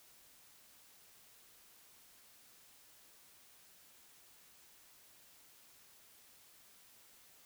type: silence
effects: white hiss -63 dBFS RMS until 7.45 s